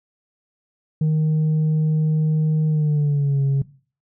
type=tone with pitch glide; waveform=sine; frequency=155.56 to 137.79 Hz; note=D#3 to C#3; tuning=0 to -10 cents; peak=-13 dBFS; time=1.01-3.62 s; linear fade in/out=5 ms; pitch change=-210 cents; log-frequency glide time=2.68-3.42 s; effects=noise-tail reverb RT60 0.4 s tail -19 dB re dry + tanh soft clip ceiling -15 dBFS